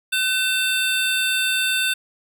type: tone cluster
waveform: square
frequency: 1521 / 2683 / 3583 Hz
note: F#6 / E7 / A7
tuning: +47 / +30 / +31 cents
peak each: -24 dBFS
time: 0.12-1.94 s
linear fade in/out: 10 ms
effects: none